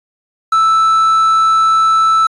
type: tone with quantisation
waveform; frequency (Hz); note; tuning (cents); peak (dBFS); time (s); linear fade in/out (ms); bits
triangle; 1318.5; E6; 0; -6; 0.52-2.27; 5; 6
effects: resampled to 22050 Hz